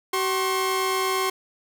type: tone pair together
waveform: sawtooth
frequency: 380 / 1071.7 Hz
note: F#4 / C6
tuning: +46 / +41 cents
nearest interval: octave + tritone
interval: 1795 cents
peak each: -21 dBFS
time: 0.13-1.3 s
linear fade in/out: 5 ms
effects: 8-bit